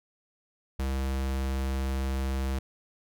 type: tone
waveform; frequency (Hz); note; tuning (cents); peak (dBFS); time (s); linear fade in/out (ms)
square; 66.6; C2; +31; -28; 0.79-2.59; 5
effects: none